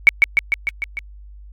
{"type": "tone with echo", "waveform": "sine", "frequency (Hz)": 2239, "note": "C#7", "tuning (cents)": 17, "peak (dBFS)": -4, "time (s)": [0.07, 0.09], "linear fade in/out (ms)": 0, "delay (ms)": 150, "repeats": 6, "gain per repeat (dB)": -3, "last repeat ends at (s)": 0.99, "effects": ["added 50 Hz sine -37 dBFS peak until 1.52 s", "AAC 64 kbps"]}